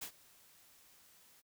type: noise with ADSR envelope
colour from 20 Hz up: white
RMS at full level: -42 dBFS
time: 0.01-1.42 s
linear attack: 13 ms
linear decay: 86 ms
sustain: -22 dB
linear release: 28 ms
effects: noise-tail reverb RT60 0.1 s tail -26 dB re dry